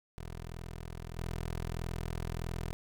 15% pulse tone with level steps, 41.58 Hz, E1, 16 cents sharp, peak -35 / -29 dBFS, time 0.18-2.73 s, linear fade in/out 0 ms, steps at 1.17 s, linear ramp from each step 5 ms, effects none

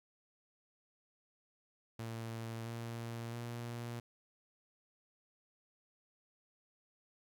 sawtooth tone with pitch steps, 114.1 / 116.3 / 118.53 Hz, A#2 / A#2 / A#2, -37 / -4 / +29 cents, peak -37 dBFS, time 1.99-4 s, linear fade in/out 5 ms, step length 670 ms, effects 13-bit

